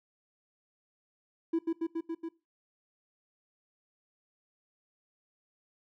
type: tone with echo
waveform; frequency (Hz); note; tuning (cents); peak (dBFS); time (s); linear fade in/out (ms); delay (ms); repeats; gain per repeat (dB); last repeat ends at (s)
triangle; 330; E4; +2; -22; 1.53-1.59; 10; 140; 5; -2; 2.29
effects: noise-tail reverb RT60 0.3 s tail -21 dB re dry + tanh soft clip ceiling -22 dBFS